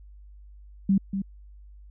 sine tone with echo, 195 Hz, G3, 9 cents flat, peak -17 dBFS, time 0.89-0.98 s, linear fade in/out 5 ms, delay 240 ms, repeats 1, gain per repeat -8 dB, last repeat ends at 1.22 s, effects added 50 Hz sine -45 dBFS peak until 1.9 s

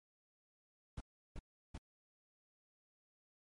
brown noise bursts, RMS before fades -44 dBFS, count 3, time 0.97-1.778 s, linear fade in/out 5 ms, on 36 ms, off 350 ms, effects MP3 48 kbps

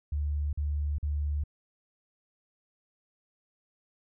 sine tone bursts, 73.42 Hz, D2, in tune, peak -27 dBFS, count 3, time 0.12-1.438 s, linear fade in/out 5 ms, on 410 ms, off 44 ms, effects none

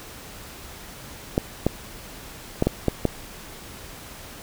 clicks, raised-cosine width 2 ms, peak -5 dBFS, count 6, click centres 1.379 / 1.666 / 2.624 / 2.67 / 2.883 / 3.053 s, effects pink hiss -41 dBFS RMS until 4.42 s

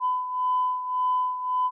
sine beating tone pair, 1005 / 1006.8 Hz, B5 / B5, +30 / +33 cents, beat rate 1.8 Hz, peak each -23 / -29 dBFS, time 0-1.71 s, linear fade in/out 50 ms, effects tanh soft clip ceiling -15 dBFS

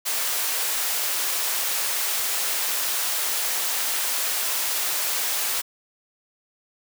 white high-pass noise, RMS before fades -25 dBFS, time 0.05-5.62 s, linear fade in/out 20 ms, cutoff 530 Hz, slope 12 dB/octave, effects none

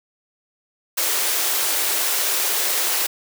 white high-pass noise, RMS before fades -21 dBFS, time 0.97-3.07 s, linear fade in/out 10 ms, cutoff 320 Hz, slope 48 dB/octave, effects none

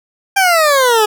20% pulse exponential sweep, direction down, 800 to 415.3 Hz, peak -4 dBFS, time 0.36-1.06 s, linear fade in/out 10 ms, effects none

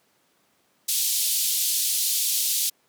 white band-pass noise, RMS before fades -24 dBFS, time 0.88-2.7 s, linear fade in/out 10 ms, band 3300 to 15000 Hz, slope 24 dB/octave, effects pink hiss -65 dBFS RMS until 2.88 s + high-pass 200 Hz 12 dB/octave

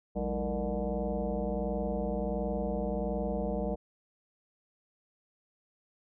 sine tone with frequency modulation, 207.2 Hz, G#3, 4 cents flat, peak -29 dBFS, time 0.15-3.76 s, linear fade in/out 20 ms, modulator 131 Hz, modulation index 3.7, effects none

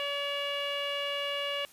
sawtooth tone with low-pass filter, 569 Hz, C#5, 45 cents sharp, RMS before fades -33 dBFS, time 0-1.65 s, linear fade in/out 0 ms, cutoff 2900 Hz, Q 5.7, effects white hiss -56 dBFS RMS until 1.72 s + resampled to 32000 Hz

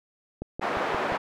click train, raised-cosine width 2 ms, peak -19 dBFS, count 5, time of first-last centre 0.42-1.122 s, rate 5.7 Hz
pink band-pass noise, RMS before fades -28 dBFS, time 0.61-1.18 s, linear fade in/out 20 ms, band 460 to 1500 Hz, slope 12 dB/octave
effects none

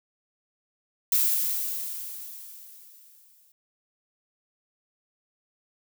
violet noise with exponential decay, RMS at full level -21 dBFS, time 1.12-3.52 s, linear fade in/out 2 ms, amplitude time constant 520 ms, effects none

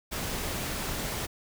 pink noise, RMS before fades -33 dBFS, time 0.11-1.27 s, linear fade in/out 20 ms, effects none

